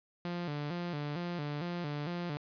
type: tone with vibrato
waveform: sawtooth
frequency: 160 Hz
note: D#3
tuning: 49 cents sharp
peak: -31 dBFS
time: 0.25-2.37 s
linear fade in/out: 0 ms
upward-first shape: square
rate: 2.2 Hz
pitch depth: 150 cents each way
effects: resampled to 11025 Hz + 10-bit